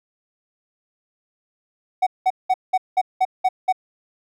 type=tone bursts; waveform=triangle; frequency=748 Hz; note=F#5; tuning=19 cents sharp; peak=-12 dBFS; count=8; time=2.02-3.726 s; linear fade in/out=10 ms; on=47 ms; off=190 ms; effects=none